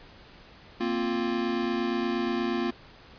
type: chord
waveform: square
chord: Bb suspended second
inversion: none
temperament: equal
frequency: 233.1 / 261.6 / 349.2 Hz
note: Bb3 / C4 / F4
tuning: 0 / 0 / 0 cents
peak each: -31 / -33 / -30 dBFS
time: 0.8-2.71 s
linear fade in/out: 10 ms
effects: pink hiss -51 dBFS RMS until 3.18 s + resampled to 11025 Hz